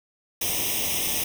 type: noise with comb filter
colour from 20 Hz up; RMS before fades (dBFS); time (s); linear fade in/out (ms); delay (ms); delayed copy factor
white; -26; 0.41-1.24; 5; 0.34; +0.9
effects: none